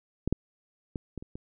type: clicks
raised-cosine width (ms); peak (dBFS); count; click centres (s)
3; -15 / -11 / -20 / -23 / -29 / -26; 6; 0.276 / 0.326 / 0.958 / 1.177 / 1.225 / 1.355
effects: none